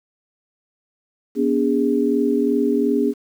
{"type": "tone cluster", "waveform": "sine", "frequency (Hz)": [244.4, 287.2, 409.3], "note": ["B3", "D4", "G#4"], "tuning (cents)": [-18, -39, -25], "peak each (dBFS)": -20, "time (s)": [1.35, 3.14], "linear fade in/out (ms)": 50, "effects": ["8-bit"]}